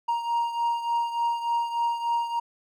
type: beating tone pair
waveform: triangle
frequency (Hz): 937 / 940.4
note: A#5 / A#5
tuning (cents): +9 / +15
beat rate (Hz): 3.4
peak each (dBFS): -23 / -29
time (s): 0.08-2.4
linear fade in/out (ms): 10
effects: none